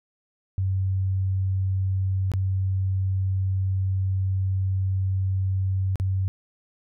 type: tone with dropouts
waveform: sine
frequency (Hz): 95.2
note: F#2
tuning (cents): +50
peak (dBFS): -21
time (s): 0.58-6.28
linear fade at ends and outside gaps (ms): 0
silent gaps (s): 2.317-2.337 / 5.957-5.999
effects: none